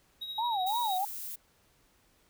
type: tone with tremolo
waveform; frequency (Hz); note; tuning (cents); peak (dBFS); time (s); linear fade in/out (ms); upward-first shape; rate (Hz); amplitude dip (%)
triangle; 3808; A#7; +36; -33; 0.21-0.98; 10; triangle; 13; 55
type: tone with vibrato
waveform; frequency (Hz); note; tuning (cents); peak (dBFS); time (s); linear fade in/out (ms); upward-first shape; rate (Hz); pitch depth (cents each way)
sine; 842; G#5; +24; -28; 0.38-1.05; 5; sine; 3; 240
type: noise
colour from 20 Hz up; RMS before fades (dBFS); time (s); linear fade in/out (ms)
violet; -40; 0.66-1.36; 10
effects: pink hiss -67 dBFS RMS until 2.29 s